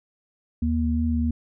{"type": "tone pair together", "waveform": "sine", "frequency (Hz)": [77.78, 236.7], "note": ["D#2", "A#3"], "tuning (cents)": [0, 27], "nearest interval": "octave + perfect fifth", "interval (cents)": 1927, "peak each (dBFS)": -23, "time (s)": [0.62, 1.31], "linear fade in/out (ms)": 5, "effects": []}